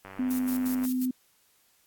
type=click train; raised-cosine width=0.5 ms; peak=-28 dBFS; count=78; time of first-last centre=0.05-0.851 s; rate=96.1 Hz
type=tone; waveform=sine; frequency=254.4 Hz; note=C4; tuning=48 cents flat; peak=-25 dBFS; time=0.19-1.11 s; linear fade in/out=5 ms
type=noise with tremolo; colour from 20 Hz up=violet; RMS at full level=-36 dBFS; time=0.3-1.06 s; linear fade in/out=10 ms; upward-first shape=square; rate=5.6 Hz; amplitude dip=80%
effects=white hiss -65 dBFS RMS until 1.86 s + AAC 64 kbps